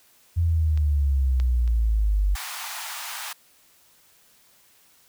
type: exponential sweep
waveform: sine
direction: down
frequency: 86.1 to 47.63 Hz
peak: -18 dBFS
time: 0.36-2.36 s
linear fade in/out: 20 ms
type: clicks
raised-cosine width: 0.2 ms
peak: -25 / -20 / -28 dBFS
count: 3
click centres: 0.775 / 1.4 / 1.677 s
type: high-pass noise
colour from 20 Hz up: pink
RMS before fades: -34 dBFS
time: 2.35-3.33 s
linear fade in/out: 5 ms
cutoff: 770 Hz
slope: 48 dB/octave
effects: white hiss -58 dBFS RMS until 5.08 s